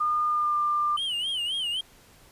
sine tone with pitch glide, 1215 to 1194.1 Hz, D#6 to D6, -42 to +28 cents, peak -22 dBFS, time 0-0.97 s, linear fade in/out 10 ms, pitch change -30 cents, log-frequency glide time 0.25-0.6 s
triangle tone with vibrato, 3022 Hz, F#7, 36 cents sharp, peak -25 dBFS, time 0.97-1.81 s, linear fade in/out 5 ms, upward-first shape sine, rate 3.8 Hz, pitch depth 130 cents each way
effects pink hiss -55 dBFS RMS until 2.31 s + resampled to 32000 Hz

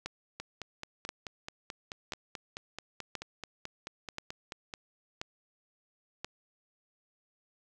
two click trains, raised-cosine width 0.2 ms, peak -22 / -19 dBFS, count 21 / 7, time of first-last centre 0.4-4.738 / 0.06-6.246 s, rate 4.61 / 0.97 Hz, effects none

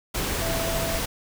sine tone in noise, 663 Hz, E5, 10 cents sharp, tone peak -29 dBFS, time 0.41-0.99 s, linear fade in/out 10 ms, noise pink, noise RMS -27 dBFS, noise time 0.14-1.06 s, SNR -5 dB, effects none

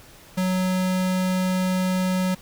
square tone, 185 Hz, F#3, in tune, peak -21 dBFS, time 0.37-2.35 s, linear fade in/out 10 ms, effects pink hiss -48 dBFS RMS until 2.41 s

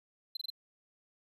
triangle tone bursts, 4081 Hz, C8, 44 cents flat, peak -34 dBFS, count 4, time 0.35-0.502 s, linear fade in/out 5 ms, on 20 ms, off 24 ms, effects none

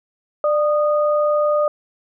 sine tone pair together, 595 / 1232.7 Hz, D5 / D#6, +22 / -17 cents, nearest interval octave + minor second, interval 1261 cents, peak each -15 / -22 dBFS, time 0.44-1.68 s, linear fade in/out 2 ms, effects none

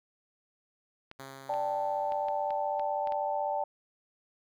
clicks, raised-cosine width 0.3 ms, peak -29 dBFS, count 8, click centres 1.114 / 1.539 / 2.121 / 2.285 / 2.506 / 2.796 / 3.073 / 3.122 s
5% pulse tone with exponential decay, 135.4 Hz, C#3, 40 cents flat, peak -31 dBFS, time 1.19-3.54 s, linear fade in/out 5 ms, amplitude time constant 510 ms
sine chord, D suspended fourth, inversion none, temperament equal, 587.3 / 784 / 880 Hz, D5 / G5 / A5, 0 / 0 / 0 cents, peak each -33 dBFS, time 1.49-3.64 s, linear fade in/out 5 ms
effects none

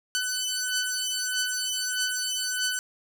10% pulse beating tone pair, 1501 / 1502.6 Hz, F#6 / F#6, +24 / +26 cents, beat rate 1.6 Hz, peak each -21 dBFS, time 0.15-2.79 s, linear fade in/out 0 ms, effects none

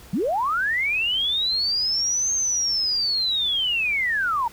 sine linear two-way sweep, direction up then down, 154.7 to 6420 to 891 Hz, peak -20 dBFS, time 0.13-4.48 s, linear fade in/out 5 ms, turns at 2.33 s, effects added 60 Hz sine -50 dBFS peak until 4.52 s + pink hiss -47 dBFS RMS until 4.52 s

